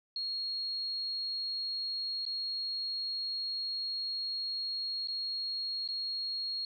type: tone with dropouts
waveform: sine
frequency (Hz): 4288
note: C8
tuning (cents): +42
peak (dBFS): -33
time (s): 0.16-6.65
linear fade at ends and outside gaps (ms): 2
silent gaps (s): 2.253-2.263 / 5.074-5.083 / 5.877-5.887
effects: none